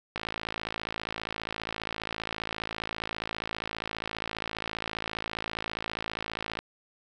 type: click train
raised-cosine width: 0.3 ms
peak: -16 dBFS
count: 354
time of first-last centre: 0.16-6.59 s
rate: 54.9 Hz
effects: none